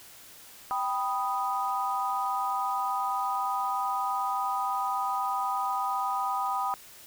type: chord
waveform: sine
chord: G augmented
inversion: none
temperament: equal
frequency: 784 / 987.8 / 1244.5 Hz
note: G5 / B5 / D#6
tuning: 0 / 0 / 0 cents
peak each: -31 dBFS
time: 0.71-6.74 s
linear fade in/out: 0 ms
effects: white hiss -50 dBFS RMS until 7.06 s